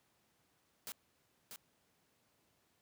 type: noise with echo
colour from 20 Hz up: white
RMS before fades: -45 dBFS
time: 0.87-0.92 s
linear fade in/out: 0 ms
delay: 640 ms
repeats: 1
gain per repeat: -5 dB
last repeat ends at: 1.56 s
effects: pink hiss -75 dBFS RMS until 2.81 s + high-pass 100 Hz 12 dB/octave